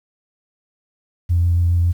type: tone with vibrato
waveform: sine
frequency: 86.4 Hz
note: F2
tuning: 18 cents flat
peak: -12 dBFS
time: 1.29-1.93 s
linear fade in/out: 20 ms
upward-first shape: triangle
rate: 7.2 Hz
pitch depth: 19 cents each way
effects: tanh soft clip ceiling -8 dBFS + 8-bit